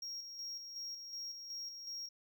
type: tone with tremolo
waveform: triangle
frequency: 5590 Hz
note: F8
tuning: 1 cent sharp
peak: -40 dBFS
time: 0.02-2.09 s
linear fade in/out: 5 ms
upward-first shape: square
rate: 2.7 Hz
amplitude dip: 45%
effects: none